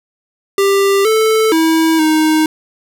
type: tone with pitch steps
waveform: square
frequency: 395.2 / 439.4 / 323.1 / 312.4 Hz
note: G4 / A4 / E4 / D#4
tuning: +14 / -2 / -35 / +7 cents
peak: -10 dBFS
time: 0.58-2.46 s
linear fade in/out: 2 ms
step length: 470 ms
effects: none